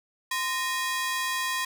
sawtooth ring-modulated tone, 1445 Hz, F#6, 41 cents flat, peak -20 dBFS, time 0.31-1.65 s, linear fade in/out 5 ms, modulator 412 Hz, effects none

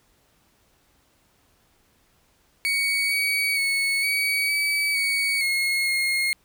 35% pulse tone with pitch steps, 2243 / 2259 / 2208 / 2262 / 2288 / 2242 / 2161 / 2145 Hz, C#7 / C#7 / C#7 / C#7 / D7 / C#7 / C#7 / C7, +20 / +32 / -7 / +34 / -46 / +19 / -45 / +42 cents, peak -19 dBFS, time 2.65-6.33 s, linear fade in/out 0 ms, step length 460 ms, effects pink hiss -63 dBFS RMS until 6.44 s

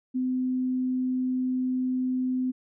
sine tone, 255.4 Hz, C4, 42 cents flat, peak -24 dBFS, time 0.14-2.52 s, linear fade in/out 20 ms, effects none

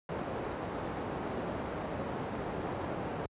white low-pass noise, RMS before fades -37 dBFS, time 0.09-3.26 s, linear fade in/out 2 ms, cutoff 710 Hz, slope 12 dB/octave, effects high-pass 60 Hz 12 dB/octave + resampled to 8000 Hz

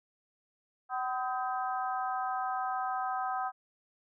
harmonic tone with a mistuned harmonic, 253.4 Hz, B3, 45 cents sharp, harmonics 3 / 4 / 5 / 6, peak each -33 / -39 / -36 / -43 dBFS, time 0.89-3.52 s, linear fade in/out 50 ms, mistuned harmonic 6, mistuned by +57 cents, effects none

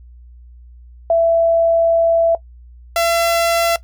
sine / sawtooth tone pair in turn, 666 / 675.7 Hz, E5 / E5, +18 / +43 cents, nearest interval unison, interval 25 cents, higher second, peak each -10 dBFS, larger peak neither, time 1.1-2.35 / 2.96-3.76 s, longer first, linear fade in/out 2 ms, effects noise-tail reverb RT60 0.1 s tail -17 dB re dry + added 60 Hz sine -38 dBFS peak until 3.83 s

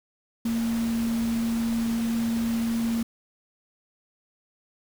sine tone in noise, 230 Hz, A#3, 23 cents flat, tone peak -23 dBFS, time 0.45-3.03 s, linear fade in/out 5 ms, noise pink, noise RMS -38 dBFS, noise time 0.45-3.03 s, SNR +12 dB, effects none

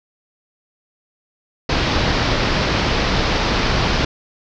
pink low-pass noise, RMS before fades -18 dBFS, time 1.69-4.05 s, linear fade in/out 5 ms, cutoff 5400 Hz, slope 48 dB/octave, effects none

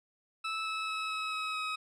20% pulse tone with pitch steps, 1310 / 1301.7 / 1293.5 / 1285.3 / 1277.1 / 1269 Hz, E6 / E6 / E6 / E6 / D#6 / D#6, -11 / -22 / -33 / -44 / +45 / +34 cents, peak -28 dBFS, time 0.44-1.76 s, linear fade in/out 10 ms, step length 220 ms, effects low-pass 6000 Hz 12 dB/octave

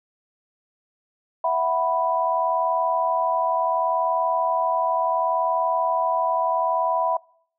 sine chord, E suspended second, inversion none, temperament equal, 659.3 / 740 / 987.8 Hz, E5 / F#5 / B5, 0 / 0 / 0 cents, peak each -23 / -26 / -22 dBFS, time 1.44-7.17 s, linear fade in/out 5 ms, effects noise-tail reverb RT60 0.6 s tail -24 dB re dry

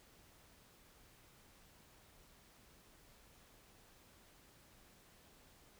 silence, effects pink hiss -65 dBFS RMS until 5.79 s

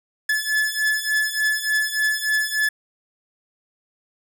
45% pulse beating tone pair, 1722 / 1725.4 Hz, A6 / A6, -38 / -34 cents, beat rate 3.4 Hz, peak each -23 / -22 dBFS, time 0.29-2.69 s, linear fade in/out 5 ms, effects none

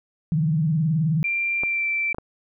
sine tone with vibrato, 157.4 Hz, D#3, 20 cents sharp, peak -18 dBFS, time 0.32-1.23 s, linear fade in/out 0 ms, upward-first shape triangle, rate 19 Hz, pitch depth 180 cents each way
sine tone with pitch glide, 2371 to 2338 Hz, D7 to D7, +16 to -8 cents, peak -21 dBFS, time 1.24-2.13 s, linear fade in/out 5 ms, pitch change -24 cents, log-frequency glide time 1.59-1.87 s
clicks, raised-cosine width 1 ms, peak -17 dBFS, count 3, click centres 1.635 / 2.146 / 2.184 s
effects none

